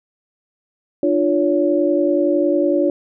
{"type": "tone cluster", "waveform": "sine", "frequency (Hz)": [298.4, 349.2, 565], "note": ["D4", "F4", "C#5"], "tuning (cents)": [28, 0, 33], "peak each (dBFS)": -18, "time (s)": [1.03, 2.9], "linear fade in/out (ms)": 2, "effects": []}